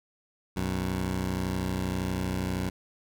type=tone pair together; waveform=15% pulse; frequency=61.74 / 92.63 Hz; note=B1 / F#2; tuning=0 / +2 cents; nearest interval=perfect fifth; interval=702 cents; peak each=-27 / -24 dBFS; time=0.56-2.7 s; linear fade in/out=10 ms; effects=none